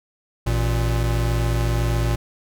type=tone pair together; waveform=square; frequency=54.79 / 116.54 Hz; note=A1 / A#2; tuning=-7 / 0 cents; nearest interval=octave + minor second; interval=1307 cents; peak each=-22 / -22 dBFS; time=0.46-2.16 s; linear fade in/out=10 ms; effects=none